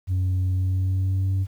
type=tone with pitch glide; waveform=sine; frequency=92.5 to 95.65 Hz; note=F#2 to G2; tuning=0 to -42 cents; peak=-17 dBFS; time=0.07-1.47 s; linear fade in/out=50 ms; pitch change=+58 cents; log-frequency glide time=0.51-1.33 s; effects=tanh soft clip ceiling -19 dBFS + 9-bit